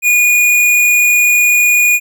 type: tone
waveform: square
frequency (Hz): 2448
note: D#7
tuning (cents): -29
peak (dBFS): -8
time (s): 0.02-2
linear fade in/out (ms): 50
effects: none